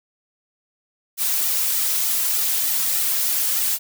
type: noise with flanger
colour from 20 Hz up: blue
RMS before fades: -21 dBFS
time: 1.17-3.79 s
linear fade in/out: 50 ms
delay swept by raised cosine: 1.8 to 3.5 ms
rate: 3.3 Hz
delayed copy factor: -1
effects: none